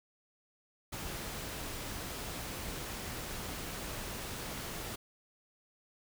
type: noise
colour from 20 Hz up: pink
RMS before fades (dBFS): -41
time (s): 0.92-4.96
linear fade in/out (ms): 10
effects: none